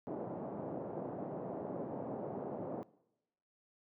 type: band-pass noise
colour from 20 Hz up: white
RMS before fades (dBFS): -42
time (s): 0.07-2.83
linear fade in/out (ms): 0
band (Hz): 130 to 690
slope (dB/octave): 24
effects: noise-tail reverb RT60 0.9 s tail -21 dB re dry